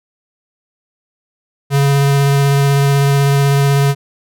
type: tone with vibrato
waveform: square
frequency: 140 Hz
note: C#3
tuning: 18 cents sharp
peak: -10 dBFS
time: 1.7-3.95 s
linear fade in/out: 50 ms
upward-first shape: square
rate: 16 Hz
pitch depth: 8 cents each way
effects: none